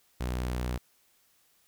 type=tone; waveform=sawtooth; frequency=61.7 Hz; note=B1; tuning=1 cent flat; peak=-26 dBFS; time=0.2-0.78 s; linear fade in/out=10 ms; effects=white hiss -67 dBFS RMS until 1.67 s